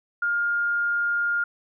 sine tone, 1412 Hz, F6, 19 cents sharp, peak -21 dBFS, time 0.22-1.44 s, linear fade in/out 5 ms, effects none

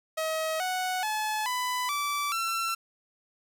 sawtooth tone with pitch steps, 636 / 739.1 / 858.8 / 998 / 1159.7 / 1347.6 Hz, D#5 / F#5 / A5 / B5 / D6 / E6, +38 / -2 / -42 / +18 / -22 / +38 cents, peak -24 dBFS, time 0.17-2.75 s, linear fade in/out 10 ms, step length 430 ms, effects 10-bit

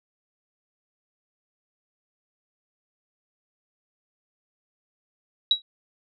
sine tone with exponential decay, 3873 Hz, B7, 35 cents flat, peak -12 dBFS, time 5.51-5.62 s, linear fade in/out 2 ms, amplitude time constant 22 ms, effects none

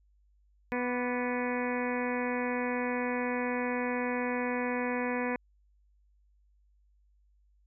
harmonic tone with a mistuned harmonic, 246.9 Hz, B3, in tune, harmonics 1 / 2 / 3 / 4 / 5 / 6 / 7 / 8 / 9 / 10, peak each -33 / -34 / -41 / -38 / -48 / -45 / -40 / -42 / -42 / -45 dBFS, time 0.72-5.36 s, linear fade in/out 0 ms, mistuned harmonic 5, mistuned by -78 cents, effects added 50 Hz sine -63 dBFS peak until 7.66 s

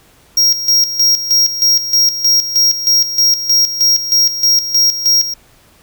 square tone with tremolo, 5600 Hz, F8, 4 cents sharp, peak -8 dBFS, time 0.37-5.34 s, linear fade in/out 5 ms, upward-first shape square, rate 3.2 Hz, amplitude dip 70%, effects pink hiss -48 dBFS RMS until 5.82 s

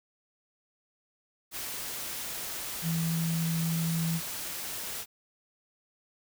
sine tone in noise, 164.81 Hz, E3, in tune, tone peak -27 dBFS, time 2.82-4.21 s, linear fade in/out 50 ms, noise white, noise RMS -37 dBFS, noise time 1.51-5.06 s, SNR +7 dB, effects none

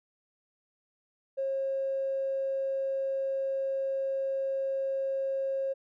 triangle tone with tanh clipping, 540 Hz, C#5, 45 cents flat, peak -28 dBFS, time 1.37-5.74 s, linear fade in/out 20 ms, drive 4 dB, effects none

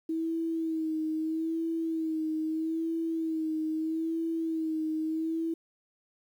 sine tone with vibrato, 321.2 Hz, E4, 45 cents flat, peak -28 dBFS, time 0.09-5.54 s, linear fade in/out 5 ms, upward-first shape sine, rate 0.78 Hz, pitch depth 41 cents each way, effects 10-bit

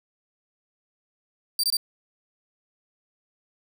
sawtooth tone bursts, 4668 Hz, D8, 11 cents flat, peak -18 dBFS, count 3, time 1.59-1.769 s, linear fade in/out 2 ms, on 45 ms, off 22 ms, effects none

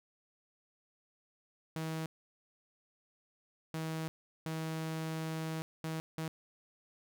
sawtooth tone bursts at uneven times, 160 Hz, D#3, 49 cents sharp, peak -32 dBFS, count 5, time 1.76-2.06 / 3.74-4.08 / 4.46-5.62 / 5.84-6 / 6.18-6.28 s, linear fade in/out 0 ms, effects none

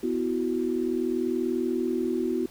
sine chord, B suspended fourth, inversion none, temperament equal with one note detuned, 249.2 / 329.6 / 370 Hz, B3 / E4 / F#4, +16 / 0 / 0 cents, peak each -29 / -29 / -28 dBFS, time 0.03-2.46 s, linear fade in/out 5 ms, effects pink hiss -51 dBFS RMS until 2.5 s

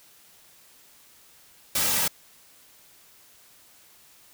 white noise with comb filter, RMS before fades -24 dBFS, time 1.75-2.08 s, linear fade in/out 5 ms, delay 2.8 ms, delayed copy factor -0.5, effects white hiss -55 dBFS RMS until 4.33 s

